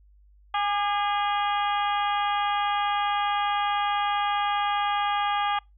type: harmonic tone with a mistuned harmonic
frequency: 410 Hz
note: G#4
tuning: 22 cents flat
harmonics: 2 / 3 / 4 / 5 / 6 / 7 / 8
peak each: -25 / -28 / -35 / -37 / -38 / -38 / -36 dBFS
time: 0.54-5.59 s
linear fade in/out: 5 ms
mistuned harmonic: 3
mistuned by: -36 cents
effects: noise-tail reverb RT60 0.2 s tail -26 dB re dry + added 50 Hz sine -53 dBFS peak until 5.77 s